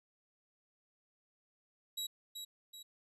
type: tone with echo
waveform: sawtooth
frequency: 3875 Hz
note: B7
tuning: 34 cents flat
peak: -34 dBFS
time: 1.97-2.07 s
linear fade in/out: 10 ms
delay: 380 ms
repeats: 2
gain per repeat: -6 dB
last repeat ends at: 2.83 s
effects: resampled to 32000 Hz